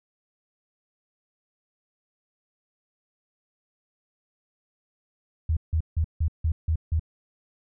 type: tone bursts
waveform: sine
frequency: 79.9 Hz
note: D#2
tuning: 47 cents sharp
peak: -20 dBFS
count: 7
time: 5.49-6.996 s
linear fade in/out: 5 ms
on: 78 ms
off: 160 ms
effects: none